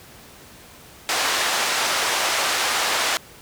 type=band-pass noise; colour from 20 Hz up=pink; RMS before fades=-22 dBFS; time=1.09-3.17 s; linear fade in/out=0 ms; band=740 to 7800 Hz; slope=12 dB/octave; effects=pink hiss -45 dBFS RMS until 3.41 s + high-pass 60 Hz 12 dB/octave